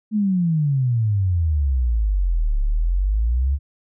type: exponential two-way sweep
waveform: sine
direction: down then up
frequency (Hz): 220 to 34.65 to 72.5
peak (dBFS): -16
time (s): 0.11-3.59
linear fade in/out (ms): 50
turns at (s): 2.6
effects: none